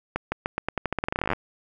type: accelerating click train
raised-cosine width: 0.5 ms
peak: -10 dBFS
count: 23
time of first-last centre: 0.16-1.333 s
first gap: 160 ms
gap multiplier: 0.87
effects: none